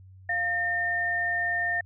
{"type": "tone pair together", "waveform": "sine", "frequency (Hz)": [698.5, 1814.8], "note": ["F5", "A#6"], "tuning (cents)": [0, -47], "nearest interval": "octave + perfect fourth", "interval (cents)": 1653, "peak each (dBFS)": [-32, -25], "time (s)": [0.29, 1.81], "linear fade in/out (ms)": 5, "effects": ["added 94 Hz sine -47 dBFS peak until 1.85 s"]}